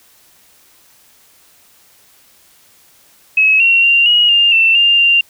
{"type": "tone with pitch steps", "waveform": "sine", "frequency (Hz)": [2569, 2736, 2772, 2895, 2806, 2680, 2800, 2782], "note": ["E7", "F7", "F7", "F#7", "F7", "E7", "F7", "F7"], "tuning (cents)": [-45, -36, -14, -38, 8, 28, 4, -7], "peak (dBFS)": -7, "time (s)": [3.37, 5.21], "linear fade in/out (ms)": 5, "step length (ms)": 230, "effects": ["white hiss -49 dBFS RMS until 5.29 s"]}